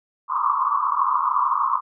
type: band-pass noise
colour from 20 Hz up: pink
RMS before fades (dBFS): -21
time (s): 0.28-1.81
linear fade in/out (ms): 50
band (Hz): 990 to 1200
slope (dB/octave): 96
effects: none